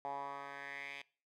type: tone with band-pass filter sweep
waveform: 10% pulse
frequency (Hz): 140.1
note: C#3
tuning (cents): +19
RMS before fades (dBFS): -45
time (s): 0.05-1.02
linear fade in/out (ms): 0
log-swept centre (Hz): 810 to 2700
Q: 4
effects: noise-tail reverb RT60 0.4 s tail -22 dB re dry